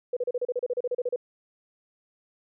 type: tone bursts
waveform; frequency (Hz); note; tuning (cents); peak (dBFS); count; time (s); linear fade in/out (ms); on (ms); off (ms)
sine; 492.7; B4; -4; -24; 15; 0.13-1.161; 5; 37; 34
effects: none